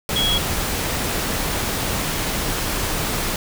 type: tone in noise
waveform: sine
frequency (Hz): 3322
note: G#7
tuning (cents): 0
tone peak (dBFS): -18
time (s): 0.16-0.38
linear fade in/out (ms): 2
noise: pink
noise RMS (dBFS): -23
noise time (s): 0.09-3.36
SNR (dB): +2
effects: none